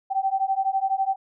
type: beating tone pair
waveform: sine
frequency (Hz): 768 / 780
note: G5 / G5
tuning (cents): -36 / -9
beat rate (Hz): 12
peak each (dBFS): -24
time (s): 0.1-1.16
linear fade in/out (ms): 20
effects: none